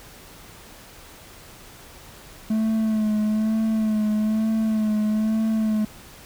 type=tone with vibrato; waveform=triangle; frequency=217 Hz; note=A3; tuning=24 cents flat; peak=-17 dBFS; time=2.5-5.85 s; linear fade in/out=5 ms; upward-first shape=sine; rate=1.1 Hz; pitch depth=34 cents each way; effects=pink hiss -45 dBFS RMS until 6.25 s